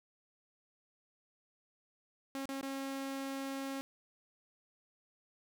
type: tone with dropouts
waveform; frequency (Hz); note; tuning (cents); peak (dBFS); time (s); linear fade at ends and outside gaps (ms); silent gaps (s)
sawtooth; 271.6; C#4; -35; -34; 2.35-3.81; 0; 2.455-2.491 / 2.612-2.629
effects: none